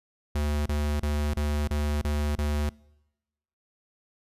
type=tone bursts; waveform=square; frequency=74 Hz; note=D2; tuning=14 cents sharp; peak=-25 dBFS; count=7; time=0.35-2.694 s; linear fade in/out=5 ms; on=310 ms; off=29 ms; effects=noise-tail reverb RT60 1.0 s tail -25 dB re dry + resampled to 32000 Hz